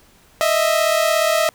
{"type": "tone pair together", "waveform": "sawtooth", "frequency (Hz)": [622.3, 659.3], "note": ["D#5", "E5"], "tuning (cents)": [0, 0], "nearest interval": "minor second", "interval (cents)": 100, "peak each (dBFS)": -14, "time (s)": [0.41, 1.49], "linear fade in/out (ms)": 0, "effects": ["pink hiss -52 dBFS RMS until 1.54 s"]}